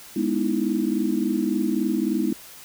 sine chord, E major seventh, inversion first, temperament equal with one note detuned, 207.7 / 246.9 / 306.1 / 329.6 Hz, G#3 / B3 / D#4 / E4, 0 / 0 / -28 / 0 cents, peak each -26 dBFS, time 0.16-2.33 s, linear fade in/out 5 ms, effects white hiss -44 dBFS RMS until 2.64 s

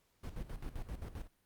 brown noise with tremolo, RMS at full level -41 dBFS, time 0.23-1.28 s, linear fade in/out 10 ms, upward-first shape square, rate 7.6 Hz, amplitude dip 70%, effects pink hiss -75 dBFS RMS until 1.45 s + Opus 48 kbps

